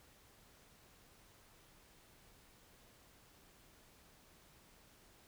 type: silence
effects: pink hiss -65 dBFS RMS until 5.27 s